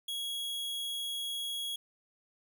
45% pulse tone, 3322 Hz, G#7, in tune, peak -34 dBFS, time 0.08-1.76 s, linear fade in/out 5 ms, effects none

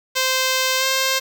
5% pulse tone with pitch glide, 520 to 528.2 Hz, C5 to C5, -11 to +16 cents, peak -6 dBFS, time 0.15-1.2 s, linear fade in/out 20 ms, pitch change +27 cents, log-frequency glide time 0.78-0.84 s, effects 8-bit

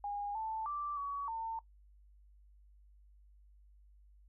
sine tone with pitch steps, 816 / 882 / 1171 / 1130 / 902 Hz, G#5 / A5 / D6 / C#6 / A5, -31 / +4 / -5 / +33 / +43 cents, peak -36 dBFS, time 0.04-1.59 s, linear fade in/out 2 ms, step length 310 ms, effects noise-tail reverb RT60 0.1 s tail -19 dB re dry + added 50 Hz sine -59 dBFS peak until 4.28 s

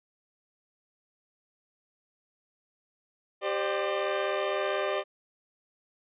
sawtooth chord, G suspended fourth, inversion none, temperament equal with one note detuned, 392 / 523.3 / 599 Hz, G4 / C5 / D5, 0 / 0 / +34 cents, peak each -28 / -30 / -26 dBFS, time 3.41-5.04 s, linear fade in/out 50 ms, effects resampled to 8000 Hz

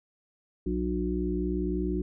harmonic tone with a mistuned harmonic, 60.3 Hz, B1, 41 cents flat, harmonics 1 / 3 / 5 / 6, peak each -32 / -32 / -32 / -32 dBFS, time 0.66-2.02 s, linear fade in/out 5 ms, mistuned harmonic 3, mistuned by +28 cents, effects none

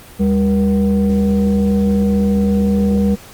sine tone with frequency modulation, 200.3 Hz, G3, 38 cents sharp, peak -11 dBFS, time 0.19-3.16 s, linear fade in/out 20 ms, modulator 277 Hz, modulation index 0.67, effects pink hiss -39 dBFS RMS until 3.33 s + Opus 32 kbps

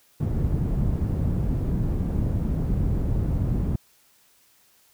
white low-pass noise, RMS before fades -24 dBFS, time 0.2-3.76 s, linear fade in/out 5 ms, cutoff 130 Hz, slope 12 dB/octave, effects white hiss -60 dBFS RMS until 4.93 s

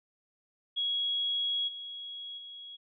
sine tone with level steps, 3322 Hz, G#7, in tune, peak -28 / -39 / -43 dBFS, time 0.76-2.77 s, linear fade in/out 20 ms, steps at 1.67 / 2.37 s, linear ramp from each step 20 ms, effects none

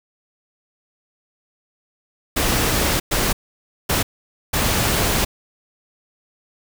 pink noise bursts at uneven times, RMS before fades -19 dBFS, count 4, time 2.36-3 / 3.11-3.33 / 3.89-4.03 / 4.53-5.25 s, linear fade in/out 10 ms, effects none

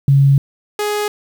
sine / sawtooth tone pair in turn, 138.59 / 417.2 Hz, C#3 / G#4, 0 / +8 cents, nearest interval octave + perfect fifth, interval 1908 cents, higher second, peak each -7 / -13 dBFS, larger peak first, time 0.08-0.38 / 0.79-1.08 s, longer first, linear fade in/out 2 ms, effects 7-bit

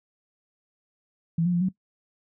sine tone with pitch steps, 166.1 / 177.5 / 173.6 / 186 Hz, E3 / F3 / F3 / F#3, +13 / +28 / -10 / +9 cents, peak -20 dBFS, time 1.38-1.688 s, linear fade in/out 5 ms, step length 77 ms, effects noise-tail reverb RT60 0.1 s tail -18 dB re dry

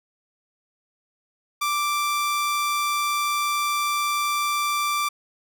sawtooth tone, 1174.7 Hz, D6, in tune, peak -18 dBFS, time 1.61-5.09 s, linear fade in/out 10 ms, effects none

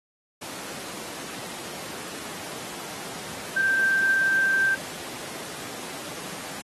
sine tone in noise, 1568 Hz, G6, in tune, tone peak -19 dBFS, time 3.56-4.75 s, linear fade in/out 10 ms, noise pink, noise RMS -36 dBFS, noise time 0.41-6.62 s, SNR +14 dB, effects high-pass 200 Hz 12 dB/octave + AAC 32 kbps

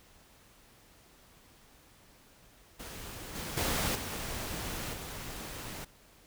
pink noise with level steps, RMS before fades -44 / -39 / -31 / -38 / -42 dBFS, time 2.79-5.85 s, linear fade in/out 10 ms, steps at 3.35 / 3.57 / 3.95 / 4.93 s, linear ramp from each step 5 ms, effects pink hiss -60 dBFS RMS until 6.26 s

